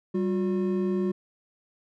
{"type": "tone pair together", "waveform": "triangle", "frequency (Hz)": [193.92, 360], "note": ["G3", "F#4"], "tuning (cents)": [-18, -47], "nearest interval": "major seventh", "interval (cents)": 1071, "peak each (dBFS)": [-24, -25], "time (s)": [0.14, 1.12], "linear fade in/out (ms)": 10, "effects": []}